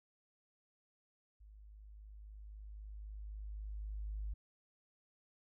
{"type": "tone with level ramp", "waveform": "sine", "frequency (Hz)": 51.91, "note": "G#1", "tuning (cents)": 0, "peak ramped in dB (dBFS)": [-55, -37], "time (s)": [1.4, 4.34], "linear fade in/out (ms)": 10, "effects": ["tanh soft clip ceiling -33 dBFS"]}